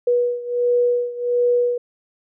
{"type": "beating tone pair", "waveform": "sine", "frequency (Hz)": [485.4, 486.8], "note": ["B4", "B4"], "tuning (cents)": [-30, -25], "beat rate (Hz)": 1.4, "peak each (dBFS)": [-18, -21], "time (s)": [0.07, 1.78], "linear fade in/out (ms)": 5, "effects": []}